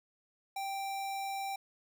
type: tone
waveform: square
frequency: 784 Hz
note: G5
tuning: in tune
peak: -36 dBFS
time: 0.56-1.56 s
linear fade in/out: 5 ms
effects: none